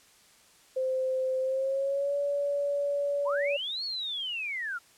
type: tone with pitch glide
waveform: sine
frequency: 520 to 570.3 Hz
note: C5 to C#5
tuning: -11 to +49 cents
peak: -26 dBFS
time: 0.76-3.57 s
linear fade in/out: 10 ms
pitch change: +160 cents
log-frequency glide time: 1.4-2.16 s
type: linear two-way sweep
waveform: sine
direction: up then down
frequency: 860 to 4435 to 1330 Hz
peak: -31 dBFS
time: 3.25-4.79 s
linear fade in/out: 20 ms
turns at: 3.84 s
effects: white hiss -59 dBFS RMS until 4.97 s + low-pass 10000 Hz 12 dB/octave